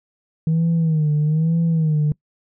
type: tone with vibrato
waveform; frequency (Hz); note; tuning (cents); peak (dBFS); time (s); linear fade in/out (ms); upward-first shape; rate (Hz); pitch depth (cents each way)
sine; 158; D#3; +27; -13; 0.47-2.12; 2; sine; 1.1; 96
effects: noise-tail reverb RT60 0.1 s tail -25 dB re dry + tanh soft clip ceiling -13 dBFS